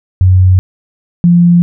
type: tone pair in turn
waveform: sine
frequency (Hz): 92.5 / 173.51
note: F#2 / F3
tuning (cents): 0 / -11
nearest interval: major seventh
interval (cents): 1089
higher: second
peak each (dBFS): -3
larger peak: neither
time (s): 0.21-0.59 / 1.24-1.62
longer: neither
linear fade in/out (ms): 0
effects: none